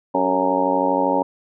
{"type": "harmonic tone with a mistuned harmonic", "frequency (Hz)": 92.7, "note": "F#2", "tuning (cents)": 4, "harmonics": [2, 3, 4, 5, 6, 7, 8, 9, 10], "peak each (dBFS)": [-32, -23, -29, -27, -22, -29, -32, -24, -22], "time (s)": [0.14, 1.23], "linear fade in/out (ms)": 10, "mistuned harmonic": 4, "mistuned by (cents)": 55, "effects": []}